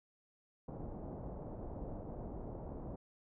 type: low-pass noise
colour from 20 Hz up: pink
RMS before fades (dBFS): -45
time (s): 0.68-2.96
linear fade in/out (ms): 5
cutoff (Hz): 760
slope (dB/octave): 24
effects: none